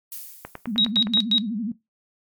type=noise with exponential decay; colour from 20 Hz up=violet; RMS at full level=-32 dBFS; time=0.12-0.91 s; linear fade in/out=0 ms; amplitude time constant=170 ms
type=click train; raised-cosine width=0.5 ms; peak=-18 dBFS; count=8; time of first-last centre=0.45-1.174 s; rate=9.67 Hz
type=tone with vibrato; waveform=sine; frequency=219.6 Hz; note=A3; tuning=3 cents flat; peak=-24 dBFS; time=0.67-1.72 s; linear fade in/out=5 ms; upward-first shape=sine; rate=12 Hz; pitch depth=180 cents each way
type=tone bursts; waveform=sine; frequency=3809 Hz; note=A#7; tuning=37 cents sharp; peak=-16 dBFS; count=4; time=0.78-1.382 s; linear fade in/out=0 ms; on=68 ms; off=110 ms
effects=noise-tail reverb RT60 0.2 s tail -18 dB re dry + MP3 96 kbps